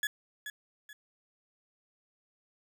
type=tone with echo; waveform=35% pulse; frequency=1696 Hz; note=G#6; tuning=36 cents sharp; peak=-27 dBFS; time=0.03-0.07 s; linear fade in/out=2 ms; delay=430 ms; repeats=2; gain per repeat=-9 dB; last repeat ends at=0.93 s; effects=none